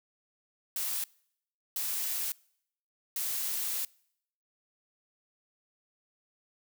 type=noise bursts at uneven times; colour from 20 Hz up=blue; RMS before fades=-33 dBFS; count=3; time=0.76-1.04 / 1.76-2.32 / 3.16-3.85 s; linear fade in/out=2 ms; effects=noise-tail reverb RT60 0.7 s tail -25 dB re dry